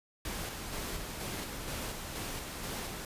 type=noise with tremolo; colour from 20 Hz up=pink; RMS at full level=-38 dBFS; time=0.25-3.05 s; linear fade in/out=2 ms; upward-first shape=square; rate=2.1 Hz; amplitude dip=30%; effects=resampled to 32000 Hz